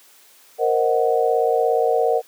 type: chord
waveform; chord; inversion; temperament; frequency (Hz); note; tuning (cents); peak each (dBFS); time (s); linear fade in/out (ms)
sine; C half-diminished seventh; third; equal; 466.2 / 523.3 / 622.3 / 740; Bb4 / C5 / Eb5 / Gb5; 0 / 0 / 0 / 0; -18 / -23 / -23 / -21; 0.58-2.22; 50
effects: white hiss -51 dBFS RMS until 2.27 s + high-pass 300 Hz 12 dB/octave